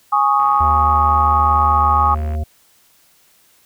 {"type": "chord", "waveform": "sine", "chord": "Ab suspended fourth", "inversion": "none", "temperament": "equal", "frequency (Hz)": [830.6, 1108.7, 1244.5], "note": ["Ab5", "Db6", "Eb6"], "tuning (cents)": [0, 0, 0], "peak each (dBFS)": [-16, -16, -16], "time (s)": [0.12, 2.15], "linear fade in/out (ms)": 10}
{"type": "click train", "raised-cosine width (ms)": 0.5, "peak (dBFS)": -23, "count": 134, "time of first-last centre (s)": [0.4, 2.35], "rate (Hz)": 68.2}
{"type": "harmonic tone", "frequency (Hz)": 76.6, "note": "D#2", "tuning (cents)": -27, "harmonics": [1, 3, 5, 7, 9], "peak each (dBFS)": [-18, -33, -37, -39, -33], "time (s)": [0.6, 2.44], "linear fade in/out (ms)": 10}
{"effects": ["white hiss -54 dBFS RMS until 3.65 s"]}